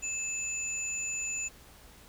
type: tone pair together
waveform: sine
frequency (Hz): 2620 / 6995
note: E7 / A8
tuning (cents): -11 / -11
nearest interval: octave + perfect fourth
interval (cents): 1700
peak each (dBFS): -37 / -33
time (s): 0.02-1.49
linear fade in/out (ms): 20
effects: added 60 Hz sine -59 dBFS peak until 2.08 s + pink hiss -55 dBFS RMS until 2.08 s